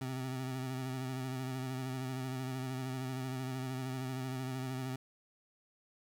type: tone with vibrato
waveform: 25% pulse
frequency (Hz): 130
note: C3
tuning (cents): -11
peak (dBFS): -33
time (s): 0.01-4.96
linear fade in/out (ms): 5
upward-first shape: sine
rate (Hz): 13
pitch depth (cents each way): 37
effects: 12-bit